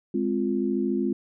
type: chord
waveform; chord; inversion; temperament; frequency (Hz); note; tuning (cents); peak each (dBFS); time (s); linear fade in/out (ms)
sine; F minor; first; equal; 207.7 / 261.6 / 349.2; Ab3 / C4 / F4; 0 / 0 / 0; -27; 0.14-1.13; 5
effects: none